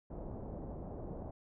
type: low-pass noise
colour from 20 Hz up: pink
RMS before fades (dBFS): -44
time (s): 0.1-1.31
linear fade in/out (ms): 5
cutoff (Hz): 750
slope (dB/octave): 24
effects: none